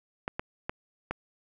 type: clicks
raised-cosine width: 0.5 ms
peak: -16 dBFS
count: 4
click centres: 0.279 / 0.395 / 0.695 / 1.11 s
effects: none